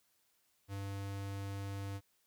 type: tone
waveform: square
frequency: 99 Hz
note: G2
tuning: 18 cents sharp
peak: -40 dBFS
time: 0.68-2.01 s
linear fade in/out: 50 ms
effects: white hiss -75 dBFS RMS until 2.26 s